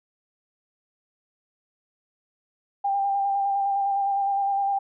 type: tone with vibrato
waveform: sine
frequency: 794 Hz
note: G5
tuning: 22 cents sharp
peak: -21 dBFS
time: 2.84-4.79 s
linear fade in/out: 10 ms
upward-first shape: square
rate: 9.8 Hz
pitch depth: 17 cents each way
effects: none